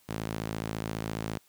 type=tone with high-pass filter; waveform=sawtooth; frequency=54.6 Hz; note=A1; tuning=13 cents flat; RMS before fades=-35 dBFS; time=0.08-1.39 s; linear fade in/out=20 ms; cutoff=140 Hz; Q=0.9; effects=white hiss -64 dBFS RMS until 1.48 s